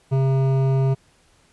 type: tone with hard clipping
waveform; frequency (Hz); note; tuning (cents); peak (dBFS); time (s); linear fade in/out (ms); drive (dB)
triangle; 134; C3; +42; -18; 0.11-0.95; 20; 16
effects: pink hiss -58 dBFS RMS until 1.52 s + resampled to 24000 Hz